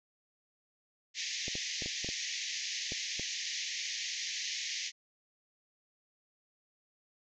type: band-pass noise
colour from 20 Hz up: white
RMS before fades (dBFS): -38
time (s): 1.14-4.92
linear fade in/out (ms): 50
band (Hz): 1800 to 6700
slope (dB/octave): 96
type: clicks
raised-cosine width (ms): 2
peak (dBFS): -28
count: 8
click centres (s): 1.481 / 1.554 / 1.822 / 1.86 / 2.046 / 2.089 / 2.921 / 3.196
effects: none